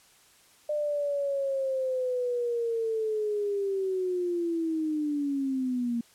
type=linear sweep; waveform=sine; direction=down; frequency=601 to 232 Hz; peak=-26 dBFS; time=0.69-6.01 s; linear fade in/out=5 ms; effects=white hiss -59 dBFS RMS until 6.14 s + low-pass 11000 Hz 12 dB/octave